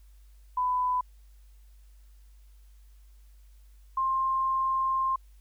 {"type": "tone pair in turn", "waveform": "sine", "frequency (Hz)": [1000, 1057.4], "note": ["B5", "C6"], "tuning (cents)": [21, 18], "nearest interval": "minor second", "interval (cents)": 97, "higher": "second", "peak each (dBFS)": -24, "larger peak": "neither", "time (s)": [[0.57, 1.01], [3.97, 5.16]], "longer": "second", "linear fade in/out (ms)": 5, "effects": ["added 50 Hz sine -51 dBFS peak until 5.4 s", "white hiss -69 dBFS RMS until 5.4 s"]}